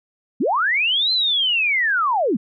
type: linear two-way sweep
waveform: sine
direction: up then down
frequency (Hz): 178.6 to 4138 to 178.6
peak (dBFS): -16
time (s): 0.4-2.37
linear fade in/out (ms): 10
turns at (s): 1.12
effects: none